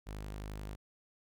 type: tone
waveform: sawtooth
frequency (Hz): 51.4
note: G#1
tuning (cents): -17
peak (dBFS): -37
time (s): 0.06-0.76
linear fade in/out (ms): 20
effects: none